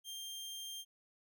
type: tone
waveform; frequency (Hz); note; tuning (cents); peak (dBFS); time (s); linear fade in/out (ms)
sawtooth; 3186; G7; +27; -40; 0.04-0.85; 50
effects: none